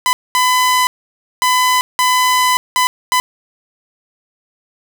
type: tone bursts at uneven times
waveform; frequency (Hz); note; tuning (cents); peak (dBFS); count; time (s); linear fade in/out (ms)
sawtooth; 1006; B5; +32; -7; 6; 0.06-0.13 / 0.35-0.87 / 1.42-1.81 / 1.99-2.57 / 2.76-2.87 / 3.12-3.2; 0
effects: 7-bit